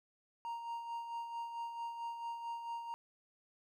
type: tone with tremolo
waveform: triangle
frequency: 932.3 Hz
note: A#5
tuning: in tune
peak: -36 dBFS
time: 0.45-2.94 s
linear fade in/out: 0 ms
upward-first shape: sine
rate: 4.5 Hz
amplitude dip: 50%
effects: none